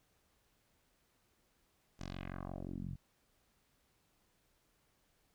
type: tone with low-pass filter sweep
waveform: 10% pulse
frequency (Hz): 45.75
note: F#1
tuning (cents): -19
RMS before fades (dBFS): -44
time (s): 1.99-2.96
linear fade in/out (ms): 10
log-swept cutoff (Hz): 7000 to 120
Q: 2.2
effects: pink hiss -75 dBFS RMS until 5.34 s